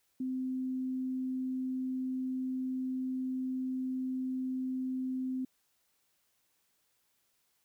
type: tone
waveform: sine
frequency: 258.4 Hz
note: C4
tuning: 21 cents flat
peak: -32 dBFS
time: 0.2-5.45 s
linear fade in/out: 5 ms
effects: white hiss -75 dBFS RMS until 7.64 s